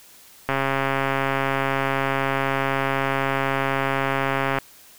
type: click train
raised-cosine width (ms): 0.5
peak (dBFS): -7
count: 558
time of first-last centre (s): 0.49-4.586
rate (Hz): 136
effects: white hiss -49 dBFS RMS until 4.98 s